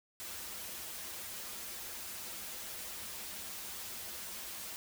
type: noise with comb filter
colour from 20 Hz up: white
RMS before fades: -44 dBFS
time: 0.2-4.76 s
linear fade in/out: 0 ms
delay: 7 ms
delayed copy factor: -0.75
effects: none